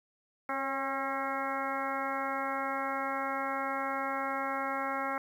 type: harmonic tone with a mistuned harmonic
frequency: 270.3 Hz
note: C#4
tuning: 44 cents flat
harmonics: 1 / 2 / 3 / 4 / 5 / 6 / 7 / 8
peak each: -41 / -39 / -37 / -38 / -37 / -43 / -43 / -42 dBFS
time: 0.49-5.18 s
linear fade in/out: 2 ms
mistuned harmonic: 2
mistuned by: +25 cents
effects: 10-bit